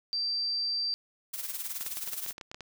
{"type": "tone", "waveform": "sine", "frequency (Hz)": 4687, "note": "D8", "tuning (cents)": -4, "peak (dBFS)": -28, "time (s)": [0.13, 0.94], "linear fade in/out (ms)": 0}
{"type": "noise with tremolo", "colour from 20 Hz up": "blue", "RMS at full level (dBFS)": -34, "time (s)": [1.33, 2.33], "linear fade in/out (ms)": 10, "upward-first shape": "sine", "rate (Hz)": 19, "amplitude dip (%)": 65}
{"type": "clicks", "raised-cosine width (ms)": 0.2, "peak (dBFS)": -24, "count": 12, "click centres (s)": [1.81, 1.864, 1.971, 2.076, 2.134, 2.263, 2.308, 2.381, 2.412, 2.515, 2.545, 2.607]}
{"effects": []}